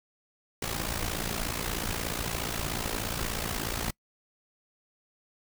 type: noise with amplitude modulation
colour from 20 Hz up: pink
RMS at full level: -29 dBFS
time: 0.62-3.91 s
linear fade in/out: 5 ms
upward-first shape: sine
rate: 56.8 Hz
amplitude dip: 75%
effects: noise-tail reverb RT60 0.1 s tail -26 dB re dry